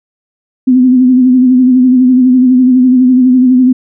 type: tone with vibrato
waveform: sine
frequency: 253.9 Hz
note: B3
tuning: 48 cents sharp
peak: -3 dBFS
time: 0.67-3.73 s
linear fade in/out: 10 ms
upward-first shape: sine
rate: 12 Hz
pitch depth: 45 cents each way
effects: none